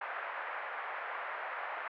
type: band-pass noise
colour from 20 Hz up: white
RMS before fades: -40 dBFS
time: 0.01-1.88 s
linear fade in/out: 5 ms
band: 600 to 1900 Hz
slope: 24 dB/octave
effects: low-pass 3000 Hz 12 dB/octave